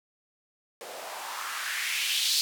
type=noise with band-pass filter sweep; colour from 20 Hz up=blue; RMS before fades=-31 dBFS; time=0.81-2.41 s; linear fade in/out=0 ms; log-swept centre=490 to 4400 Hz; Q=2.6; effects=none